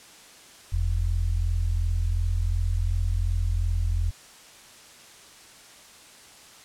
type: tone pair together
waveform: sine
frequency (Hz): 42.54 / 85.3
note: F1 / F2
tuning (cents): -45 / -40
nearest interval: octave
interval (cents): 1205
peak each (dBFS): -24 / -25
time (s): 0.72-4.11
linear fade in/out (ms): 10
effects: white hiss -49 dBFS RMS until 6.64 s + low-pass 9000 Hz 12 dB/octave